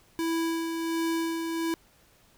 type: tone with tremolo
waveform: square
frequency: 329.6 Hz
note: E4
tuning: in tune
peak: -26 dBFS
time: 0.19-1.74 s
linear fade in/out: 0 ms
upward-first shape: sine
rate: 1.4 Hz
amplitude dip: 40%
effects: pink hiss -61 dBFS RMS until 2.37 s